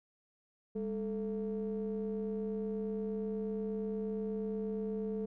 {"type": "ring-modulated tone", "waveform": "triangle", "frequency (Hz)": 118.4, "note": "A#2", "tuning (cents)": 27, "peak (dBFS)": -29, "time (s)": [0.75, 5.26], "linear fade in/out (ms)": 10, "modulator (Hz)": 321, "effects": []}